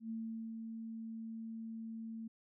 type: tone with ADSR envelope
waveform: sine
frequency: 224.9 Hz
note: A3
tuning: 38 cents sharp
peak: -38 dBFS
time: 0-2.28 s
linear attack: 100 ms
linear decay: 430 ms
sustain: -4 dB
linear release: 9 ms
effects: none